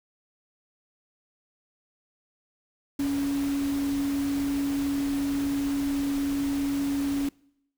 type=tone in noise; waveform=sine; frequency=280.2 Hz; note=C#4; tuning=19 cents sharp; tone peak=-24 dBFS; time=2.99-7.29 s; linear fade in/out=5 ms; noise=pink; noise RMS=-39 dBFS; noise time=2.99-7.29 s; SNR=+12 dB; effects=noise-tail reverb RT60 0.8 s tail -25 dB re dry